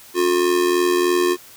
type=tone with amplitude modulation; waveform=square; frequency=358.1 Hz; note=F4; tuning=43 cents sharp; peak=-13 dBFS; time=0.14-1.37 s; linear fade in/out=50 ms; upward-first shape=sine; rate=83.2 Hz; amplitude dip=65%; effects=white hiss -44 dBFS RMS until 1.56 s